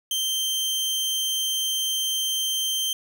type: tone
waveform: sawtooth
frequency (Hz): 3136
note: G7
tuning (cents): 0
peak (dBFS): -20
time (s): 0.11-2.93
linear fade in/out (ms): 2
effects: none